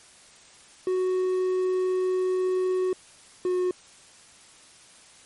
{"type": "tone pair in turn", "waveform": "triangle", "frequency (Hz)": [370, 363.6], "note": ["F#4", "F#4"], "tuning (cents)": [0, -30], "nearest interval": "unison", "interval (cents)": 30, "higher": "first", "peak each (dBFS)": -20, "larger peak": "neither", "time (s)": [[0.87, 2.93], [3.45, 3.71]], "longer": "first", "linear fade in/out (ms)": 2, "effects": ["white hiss -52 dBFS RMS until 5.25 s", "MP3 48 kbps"]}